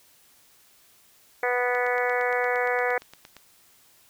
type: harmonic tone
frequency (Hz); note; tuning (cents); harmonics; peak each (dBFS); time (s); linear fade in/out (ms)
246.5; B3; -3; 2 / 3 / 4 / 5 / 6 / 7 / 8 / 9; -26 / -29 / -34 / -35 / -33 / -31 / -31 / -34; 1.43-2.98; 2
type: click train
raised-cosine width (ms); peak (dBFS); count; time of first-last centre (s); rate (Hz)
0.2; -26; 15; 1.75-3.367; 8.66
effects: white hiss -58 dBFS RMS until 4.09 s